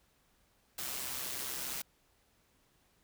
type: noise with amplitude modulation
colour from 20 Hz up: white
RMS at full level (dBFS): -37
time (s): 0.78-1.82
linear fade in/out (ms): 5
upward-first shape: sine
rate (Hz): 131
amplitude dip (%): 50
effects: pink hiss -71 dBFS RMS until 3.03 s